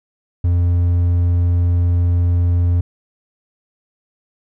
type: tone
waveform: triangle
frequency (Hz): 87.31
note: F2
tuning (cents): 0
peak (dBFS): -10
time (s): 0.44-2.81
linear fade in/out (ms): 5
effects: none